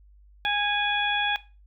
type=harmonic tone with a mistuned harmonic; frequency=824 Hz; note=G#5; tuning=14 cents flat; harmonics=1 / 2 / 3 / 4; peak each=-28 / -28 / -28 / -28 dBFS; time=0.45-1.36 s; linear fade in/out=0 ms; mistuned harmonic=4; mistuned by=+40 cents; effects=noise-tail reverb RT60 0.3 s tail -18 dB re dry + added 50 Hz sine -51 dBFS peak until 1.66 s